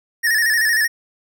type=tone with vibrato; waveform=square; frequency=1800 Hz; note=A6; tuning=39 cents sharp; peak=-15 dBFS; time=0.23-0.88 s; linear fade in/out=20 ms; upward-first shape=square; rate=13 Hz; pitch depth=60 cents each way; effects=none